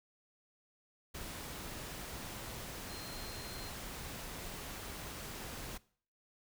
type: tone in noise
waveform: sine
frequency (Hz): 4173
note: C8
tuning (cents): -5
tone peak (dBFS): -51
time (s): 2.89-3.7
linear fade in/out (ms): 10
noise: pink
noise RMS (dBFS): -45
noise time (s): 1.14-5.78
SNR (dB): -9
effects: noise-tail reverb RT60 0.5 s tail -21 dB re dry